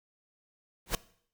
pink noise with exponential growth, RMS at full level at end -24 dBFS, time 0.86-0.95 s, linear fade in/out 2 ms, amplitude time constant 19 ms, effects noise-tail reverb RT60 0.6 s tail -20 dB re dry

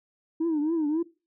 sine tone with vibrato, 313.4 Hz, D#4, 13 cents sharp, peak -21 dBFS, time 0.4-1.03 s, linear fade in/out 10 ms, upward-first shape triangle, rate 3.7 Hz, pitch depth 150 cents each way, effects noise-tail reverb RT60 0.3 s tail -20 dB re dry + tanh soft clip ceiling -21 dBFS

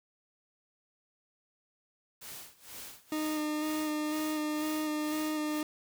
white noise with tremolo, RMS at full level -44 dBFS, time 2.21-5.62 s, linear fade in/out 10 ms, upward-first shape sine, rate 2.1 Hz, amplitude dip 90%
40% pulse tone with vibrato, 305.8 Hz, D#4, 30 cents flat, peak -30 dBFS, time 3.12-5.63 s, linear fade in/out 2 ms, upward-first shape square, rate 2 Hz, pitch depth 14 cents each way
effects none

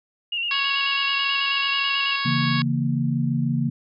sine tone with vibrato, 2794 Hz, F7, in tune, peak -23 dBFS, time 0.32-2.16 s, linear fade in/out 5 ms, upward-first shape square, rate 9.2 Hz, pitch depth 37 cents each way
harmonic tone, 554.4 Hz, C#5, in tune, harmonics 2 / 3 / 4 / 5 / 6 / 7 / 8 / 9, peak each -28 / -30 / -31 / -32 / -33 / -33 / -34 / -35 dBFS, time 0.51-2.62 s, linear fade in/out 2 ms
sine chord, A# diminished, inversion first, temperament equal, 138.59 / 164.81 / 233.1 Hz, C#3 / E3 / A#3, 0 / 0 / 0 cents, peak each -23 / -26 / -24 dBFS, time 2.25-3.7 s, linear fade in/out 10 ms
effects none

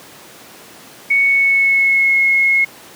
sine tone with pitch glide, 2222 to 2169 Hz, C#7 to C#7, +4 to -38 cents, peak -10 dBFS, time 1.1-2.65 s, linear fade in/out 10 ms, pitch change -42 cents, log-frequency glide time 1.22-2.17 s, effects pink hiss -39 dBFS RMS until 2.95 s + high-pass 200 Hz 12 dB/octave

